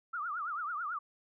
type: tone with vibrato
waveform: sine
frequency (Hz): 1291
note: E6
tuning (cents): -37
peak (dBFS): -34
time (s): 0.13-0.99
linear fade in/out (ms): 10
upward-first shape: triangle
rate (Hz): 9.1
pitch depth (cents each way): 220
effects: none